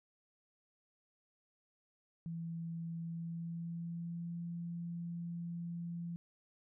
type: tone with pitch glide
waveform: sine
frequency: 166.4 to 170.68 Hz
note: E3 to F3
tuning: +17 to -39 cents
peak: -39 dBFS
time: 2.26-6.16 s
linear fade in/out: 0 ms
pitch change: +44 cents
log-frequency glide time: 3.01-4.39 s
effects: none